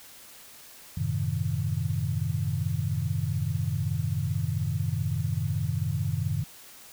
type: chord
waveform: sine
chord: F# diminished seventh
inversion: none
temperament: equal with one note detuned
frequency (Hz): 92.5 / 108.36 / 130.81 / 155.56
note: F#2 / A2 / C3 / Eb3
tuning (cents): 0 / -26 / 0 / 0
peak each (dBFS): -31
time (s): 0.97-6.44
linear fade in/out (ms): 5
effects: white hiss -49 dBFS RMS until 6.92 s